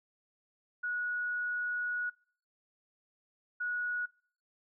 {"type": "tone bursts at uneven times", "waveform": "sine", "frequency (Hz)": 1460, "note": "F#6", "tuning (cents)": -24, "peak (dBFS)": -32, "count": 2, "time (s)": [[0.83, 2.1], [3.6, 4.06]], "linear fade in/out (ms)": 10, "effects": ["noise-tail reverb RT60 0.5 s tail -24 dB re dry"]}